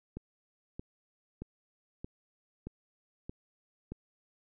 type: click train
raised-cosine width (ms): 3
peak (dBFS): -27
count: 7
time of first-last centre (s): 0.17-3.92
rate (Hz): 1.6
effects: none